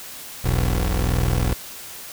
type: tone pair together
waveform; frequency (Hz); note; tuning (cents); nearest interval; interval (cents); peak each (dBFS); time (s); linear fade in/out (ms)
20% pulse; 41.6 / 61.74; E1 / B1; +17 / 0; perfect fifth; 683; -16 / -17; 0.44-1.54; 10
effects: white hiss -37 dBFS RMS until 2.12 s